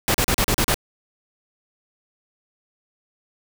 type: noise bursts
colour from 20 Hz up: pink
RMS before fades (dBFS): -19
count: 7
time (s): 0.08-0.743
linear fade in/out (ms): 0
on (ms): 63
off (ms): 37
effects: none